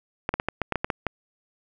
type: clicks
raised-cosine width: 0.5 ms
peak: -9 dBFS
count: 10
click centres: 0.291 / 0.34 / 0.399 / 0.486 / 0.617 / 0.723 / 0.757 / 0.845 / 0.902 / 1.067 s
effects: none